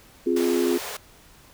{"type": "chord", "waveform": "sine", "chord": "F minor", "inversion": "second", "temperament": "equal", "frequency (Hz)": [261.6, 349.2, 415.3], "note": ["C4", "F4", "Ab4"], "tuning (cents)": [0, 0, 0], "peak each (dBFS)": [-25, -22, -25], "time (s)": [0.26, 0.78], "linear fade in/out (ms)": 10}
{"type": "high-pass noise", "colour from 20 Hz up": "pink", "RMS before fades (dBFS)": -34, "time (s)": [0.36, 0.97], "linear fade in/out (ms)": 5, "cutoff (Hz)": 400, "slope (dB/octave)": 96}
{"effects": ["pink hiss -52 dBFS RMS until 1.53 s"]}